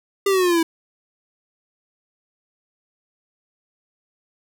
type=exponential sweep; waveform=square; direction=down; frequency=401.9 to 323.9 Hz; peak=-16 dBFS; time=0.26-0.63 s; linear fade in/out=5 ms; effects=none